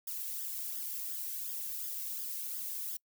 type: noise with flanger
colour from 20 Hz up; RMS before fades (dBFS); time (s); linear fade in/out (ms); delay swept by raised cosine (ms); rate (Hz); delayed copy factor
violet; -39; 0.07-2.97; 5; 0.59 to 1.89; 2.8; +0.9
effects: noise-tail reverb RT60 0.1 s tail -26 dB re dry